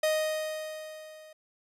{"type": "tone with level ramp", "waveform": "45% pulse", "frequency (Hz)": 622.3, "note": "D#5", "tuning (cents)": 0, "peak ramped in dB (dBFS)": [-23, -49], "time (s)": [0.03, 1.33], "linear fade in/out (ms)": 5, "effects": ["resampled to 32000 Hz"]}